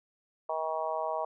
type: harmonic tone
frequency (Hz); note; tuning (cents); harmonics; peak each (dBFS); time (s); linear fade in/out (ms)
159.1; D#3; +39; 3 / 4 / 5 / 6 / 7; -40 / -33 / -37 / -36 / -39; 0.49-1.25; 5
effects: none